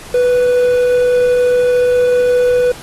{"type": "tone with quantisation", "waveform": "triangle", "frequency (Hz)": 493.9, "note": "B4", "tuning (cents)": 0, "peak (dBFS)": -7, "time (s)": [0.14, 2.72], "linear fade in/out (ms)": 5, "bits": 5, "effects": ["pink hiss -34 dBFS RMS until 2.82 s", "AAC 32 kbps"]}